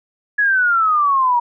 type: exponential sweep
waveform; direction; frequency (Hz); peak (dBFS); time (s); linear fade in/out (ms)
sine; down; 1700 to 944; -12; 0.38-1.4; 10
effects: none